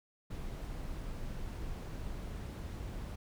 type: noise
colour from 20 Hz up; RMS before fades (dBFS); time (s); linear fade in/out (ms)
brown; -41; 0.3-3.16; 10
effects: none